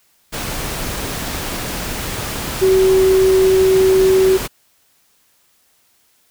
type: tone in noise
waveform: sine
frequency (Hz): 378.7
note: F#4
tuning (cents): +40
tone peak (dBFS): -9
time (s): 2.61-4.38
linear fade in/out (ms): 20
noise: pink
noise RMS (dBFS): -24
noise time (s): 0.32-4.48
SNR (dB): +12
effects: white hiss -58 dBFS RMS until 6.3 s